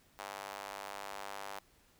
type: tone with high-pass filter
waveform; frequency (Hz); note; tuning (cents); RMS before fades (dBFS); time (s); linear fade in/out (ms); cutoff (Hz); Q
square; 49.84; G1; +29; -45; 0.19-1.59; 0; 790; 1.6
effects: pink hiss -67 dBFS RMS until 1.99 s